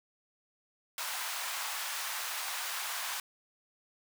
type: high-pass noise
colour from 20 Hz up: pink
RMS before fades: -37 dBFS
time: 0.98-3.2 s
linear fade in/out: 2 ms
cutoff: 850 Hz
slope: 24 dB/octave
effects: none